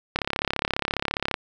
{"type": "click train", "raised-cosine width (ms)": 0.3, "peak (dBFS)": -7, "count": 42, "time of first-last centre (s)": [0.16, 1.342], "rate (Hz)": 34.7, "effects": []}